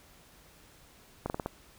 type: slowing click train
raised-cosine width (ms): 1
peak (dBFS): -18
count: 5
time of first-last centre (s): 1.26-1.46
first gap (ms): 39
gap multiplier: 1.17
effects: pink hiss -58 dBFS RMS until 1.78 s